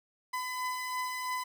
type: beating tone pair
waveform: 30% pulse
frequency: 1005 / 1008 Hz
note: B5 / B5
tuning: +30 / +35 cents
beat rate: 3 Hz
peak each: -39 / -31 dBFS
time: 0.33-1.44 s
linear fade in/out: 10 ms
effects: none